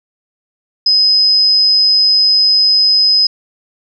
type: tone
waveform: sine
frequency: 5050 Hz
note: D#8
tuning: 25 cents sharp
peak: -7 dBFS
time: 0.86-3.27 s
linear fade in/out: 5 ms
effects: none